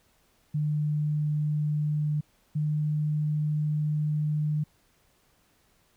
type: tone pair in turn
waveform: sine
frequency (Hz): 150.2 / 151.16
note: D3 / D#3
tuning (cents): +39 / -50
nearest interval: unison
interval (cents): 11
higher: second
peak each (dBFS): -24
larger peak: neither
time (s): 0.54-2.21 / 2.55-4.64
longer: second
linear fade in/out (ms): 10
effects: pink hiss -66 dBFS RMS until 5.96 s